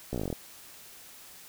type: slowing click train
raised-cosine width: 2 ms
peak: -19 dBFS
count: 11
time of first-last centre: 0.13-0.328 s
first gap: 15 ms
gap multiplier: 1.06
effects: white hiss -50 dBFS RMS until 1.48 s